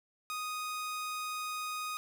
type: tone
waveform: sawtooth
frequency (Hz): 1244.5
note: D#6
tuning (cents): 0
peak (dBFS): -32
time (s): 0.3-1.97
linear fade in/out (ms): 0
effects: none